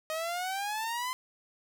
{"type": "exponential sweep", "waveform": "sawtooth", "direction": "up", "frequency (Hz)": [622.3, 1033], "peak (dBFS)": -28, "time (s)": [0.1, 1.13], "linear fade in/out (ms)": 0, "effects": []}